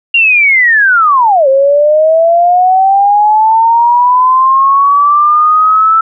sine linear two-way sweep, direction down then up, 2800 to 530 to 1326 Hz, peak -4 dBFS, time 0.14-6.01 s, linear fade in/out 5 ms, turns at 1.48 s, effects none

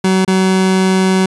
30% pulse tone with dropouts, 188.4 Hz, F#3, 32 cents sharp, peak -7 dBFS, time 0.04-1.26 s, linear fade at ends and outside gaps 5 ms, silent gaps 0.249-0.277 s, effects resampled to 24000 Hz

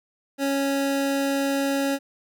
25% pulse tone, 276.4 Hz, C#4, 5 cents flat, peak -18 dBFS, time 0.38-1.99 s, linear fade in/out 50 ms, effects none

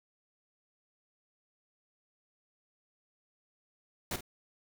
pink noise with echo, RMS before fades -35 dBFS, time 4.11-4.16 s, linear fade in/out 2 ms, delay 48 ms, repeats 1, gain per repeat -11 dB, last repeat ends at 4.208 s, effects none

